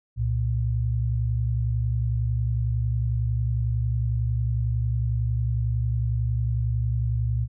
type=tone pair together; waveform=sine; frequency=65.41 / 116.42 Hz; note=C2 / A#2; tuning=0 / -2 cents; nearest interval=minor seventh; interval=998 cents; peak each=-26 / -23 dBFS; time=0.16-7.48 s; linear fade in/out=50 ms; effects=none